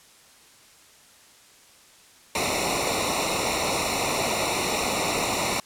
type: noise with comb filter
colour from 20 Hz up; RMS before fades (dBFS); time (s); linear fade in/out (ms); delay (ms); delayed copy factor
pink; -25; 2.35-5.6; 2; 0.62; -0.95
effects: white hiss -53 dBFS RMS until 5.65 s + low-pass 10000 Hz 12 dB/octave